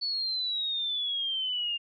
sine exponential sweep, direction down, 4464 to 2794 Hz, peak -28 dBFS, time 0.01-1.78 s, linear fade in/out 20 ms, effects none

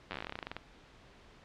slowing click train, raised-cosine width 0.3 ms, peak -22 dBFS, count 19, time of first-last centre 0.11-0.566 s, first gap 10 ms, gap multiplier 1.1, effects pink hiss -58 dBFS RMS until 1.44 s + low-pass 4000 Hz 12 dB/octave

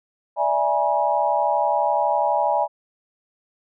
sine chord, E dominant seventh, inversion third, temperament equal with one note detuned, 587.3 / 659.3 / 830.6 / 962.4 Hz, D5 / E5 / G#5 / B5, 0 / 0 / 0 / -45 cents, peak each -24 / -24 / -21 / -24 dBFS, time 0.36-2.68 s, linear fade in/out 50 ms, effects none

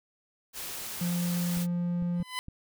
white noise, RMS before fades -38 dBFS, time 0.53-1.67 s, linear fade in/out 50 ms
triangle tone, 174.61 Hz, F3, in tune, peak -25 dBFS, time 1.01-2.23 s, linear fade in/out 5 ms
clicks, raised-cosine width 5 ms, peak -30 dBFS, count 4, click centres 1.572 / 2.024 / 2.202 / 2.484 s
15% pulse tone with exponential growth, 1009 Hz, B5, 37 cents sharp, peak -22 dBFS, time 2.14-2.39 s, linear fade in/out 0 ms, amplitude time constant 54 ms
effects none

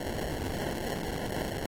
white noise with sample-and-hold, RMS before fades -34 dBFS, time 0-1.66 s, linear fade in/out 5 ms, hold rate 1225 Hz, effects AAC 48 kbps

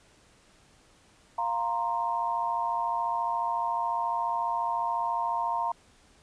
sine chord, F suspended fourth, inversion none, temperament equal, 698.5 / 932.3 / 1046.5 Hz, F5 / Bb5 / C6, 0 / 0 / 0 cents, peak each -33 / -28 / -33 dBFS, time 1.38-5.72 s, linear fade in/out 5 ms, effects pink hiss -60 dBFS RMS until 6.22 s + resampled to 22050 Hz

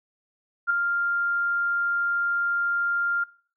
sine tone with ADSR envelope, 1396.9 Hz, F6, in tune, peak -16 dBFS, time 0.67-3.24 s, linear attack 33 ms, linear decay 3 ms, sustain -6 dB, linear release 7 ms, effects noise-tail reverb RT60 0.5 s tail -22 dB re dry

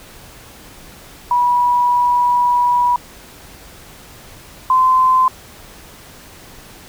sine tone pair in turn, 975 / 1030.8 Hz, B5 / C6, -23 / -26 cents, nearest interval minor second, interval 97 cents, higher second, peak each -11 / -9 dBFS, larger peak second, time 1.31-2.96 / 4.7-5.28 s, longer first, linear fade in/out 2 ms, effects pink hiss -40 dBFS RMS until 6.88 s

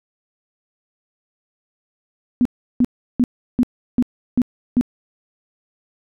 sine tone bursts, 246 Hz, B3, 7 cents flat, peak -11 dBFS, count 7, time 2.41-4.811 s, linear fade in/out 0 ms, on 43 ms, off 350 ms, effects none

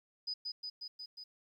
sine tone with echo, 4978 Hz, D#8, in tune, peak -35 dBFS, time 0.27-0.34 s, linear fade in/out 10 ms, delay 180 ms, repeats 5, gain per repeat -2 dB, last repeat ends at 1.24 s, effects 12-bit

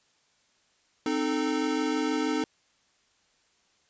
square chord, A diminished, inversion first, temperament equal with one note detuned, 261.6 / 307.9 / 440 Hz, C4 / Eb4 / A4, 0 / -18 / 0 cents, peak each -31 / -29 / -33 dBFS, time 1.06-2.44 s, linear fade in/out 2 ms, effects white hiss -67 dBFS RMS until 3.89 s + resampled to 16000 Hz

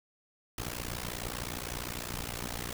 pink noise with amplitude modulation, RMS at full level -34 dBFS, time 0.58-2.73 s, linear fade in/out 2 ms, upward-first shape sine, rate 59.8 Hz, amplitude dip 95%, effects none

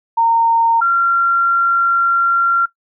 sine tone pair in turn, 919 / 1375.3 Hz, A#5 / F6, -25 / -27 cents, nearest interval perfect fifth, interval 698 cents, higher second, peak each -10 dBFS, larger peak neither, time 0.17-0.81 / 0.81-2.66 s, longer second, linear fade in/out 10 ms, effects noise-tail reverb RT60 0.1 s tail -18 dB re dry

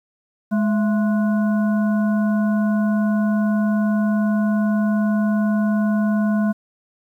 harmonic tone with a mistuned harmonic, 210 Hz, G#3, 19 cents sharp, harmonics 1 / 3 / 5 / 7, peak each -16 / -28 / -34 / -33 dBFS, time 0.51-6.53 s, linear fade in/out 20 ms, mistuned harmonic 3, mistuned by +100 cents, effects 9-bit

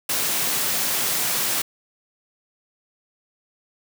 white high-pass noise, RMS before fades -23 dBFS, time 0.09-1.62 s, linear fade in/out 5 ms, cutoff 110 Hz, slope 24 dB/octave, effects none

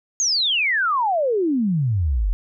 sine exponential sweep, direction down, 6690 to 41.79 Hz, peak -17 dBFS, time 0.2-2.33 s, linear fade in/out 0 ms, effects none

